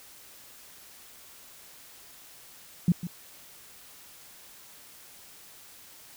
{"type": "tone with echo", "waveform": "sine", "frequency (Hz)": 174.61, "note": "F3", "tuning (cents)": 0, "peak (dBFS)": -17, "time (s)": [2.88, 2.92], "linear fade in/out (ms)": 2, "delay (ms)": 150, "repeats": 1, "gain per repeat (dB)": -13, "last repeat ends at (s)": 3.07, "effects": ["white hiss -51 dBFS RMS until 6.16 s"]}